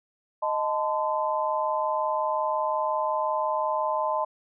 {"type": "chord", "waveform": "sine", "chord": "A diminished", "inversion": "second", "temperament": "equal with one note detuned", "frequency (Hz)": [622.3, 880, 1025.6], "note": ["Eb5", "A5", "C6"], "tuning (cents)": [0, 0, -35], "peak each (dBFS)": -28, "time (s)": [0.42, 4.25], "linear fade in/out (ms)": 10, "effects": []}